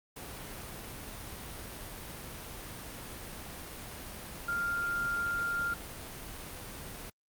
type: tone in noise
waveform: sine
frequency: 1396.9 Hz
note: F6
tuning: in tune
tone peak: -30 dBFS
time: 4.48-5.74 s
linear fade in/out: 5 ms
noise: pink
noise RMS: -43 dBFS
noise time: 0.16-7.1 s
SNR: +10 dB
effects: Opus 32 kbps